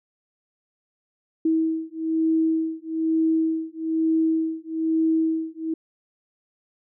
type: beating tone pair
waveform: sine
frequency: 321.3 / 322.4 Hz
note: E4 / E4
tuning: -44 / -38 cents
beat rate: 1.1 Hz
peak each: -23 dBFS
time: 1.45-5.74 s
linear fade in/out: 5 ms
effects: none